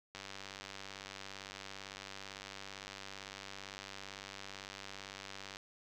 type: click train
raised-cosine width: 0.2 ms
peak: -28 dBFS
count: 531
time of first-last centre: 0.15-5.569 s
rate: 97.8 Hz
effects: none